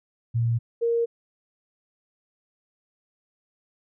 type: tone pair in turn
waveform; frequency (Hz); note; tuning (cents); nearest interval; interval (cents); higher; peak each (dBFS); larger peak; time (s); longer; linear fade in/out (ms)
sine; 116.54 / 466.2; A#2 / A#4; 0 / 0; 2 octaves; 2400; second; -20; neither; 0.34-0.59 / 0.81-1.06; neither; 20
effects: none